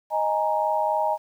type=chord; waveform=sine; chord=D# suspended fourth; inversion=none; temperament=just; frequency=622.3 / 829.7 / 933.4 Hz; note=D#5 / G#5 / A#5; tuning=0 / -2 / +2 cents; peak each=-25 dBFS; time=0.1-1.18 s; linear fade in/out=50 ms; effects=9-bit